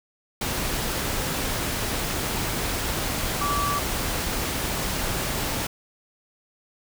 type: tone in noise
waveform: sine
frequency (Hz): 1154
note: D6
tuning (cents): -31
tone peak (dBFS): -24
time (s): 3.41-3.79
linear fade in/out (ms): 5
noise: pink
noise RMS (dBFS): -27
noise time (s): 0.41-5.67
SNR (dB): 0
effects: none